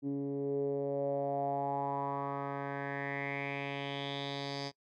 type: tone with low-pass filter sweep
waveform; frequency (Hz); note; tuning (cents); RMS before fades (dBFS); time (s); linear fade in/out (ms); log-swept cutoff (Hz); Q
10% pulse; 140; C#3; +18; -36; 0.02-4.72; 50; 300 to 5000; 5
effects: noise-tail reverb RT60 0.1 s tail -23 dB re dry